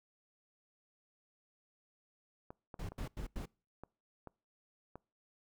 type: clicks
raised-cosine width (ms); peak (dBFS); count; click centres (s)
1; -33; 6; 2.505 / 2.742 / 2.92 / 3.836 / 4.273 / 4.956
type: noise bursts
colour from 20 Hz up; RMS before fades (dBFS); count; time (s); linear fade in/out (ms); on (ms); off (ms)
brown; -41; 4; 2.79-3.457; 5; 100; 89
effects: noise-tail reverb RT60 0.4 s tail -26 dB re dry